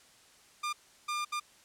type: tone bursts at uneven times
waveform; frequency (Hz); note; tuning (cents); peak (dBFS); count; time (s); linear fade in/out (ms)
sawtooth; 1201; D6; +38; -28; 3; 0.63-0.73 / 1.08-1.25 / 1.32-1.4; 10
effects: white hiss -60 dBFS RMS until 1.64 s + low-pass 9000 Hz 12 dB/octave